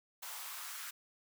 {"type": "noise with high-pass filter sweep", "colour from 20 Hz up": "white", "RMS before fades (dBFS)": -45, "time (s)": [0.22, 0.91], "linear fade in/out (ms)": 10, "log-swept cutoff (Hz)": [840, 1400], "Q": 2.3, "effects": []}